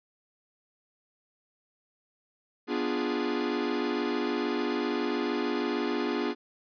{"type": "chord", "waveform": "45% pulse", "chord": "B diminished seventh", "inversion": "none", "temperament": "equal", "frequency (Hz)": [246.9, 293.7, 349.2, 415.3], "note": ["B3", "D4", "F4", "Ab4"], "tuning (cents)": [0, 0, 0, 0], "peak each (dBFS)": -33, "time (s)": [2.67, 6.35], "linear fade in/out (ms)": 50, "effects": ["resampled to 11025 Hz"]}